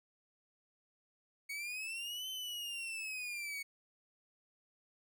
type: linear two-way sweep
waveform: 40% pulse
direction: up then down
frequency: 2217 to 3078 to 2217 Hz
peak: -39 dBFS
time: 1.49-3.63 s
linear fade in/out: 10 ms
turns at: 2.29 s
effects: none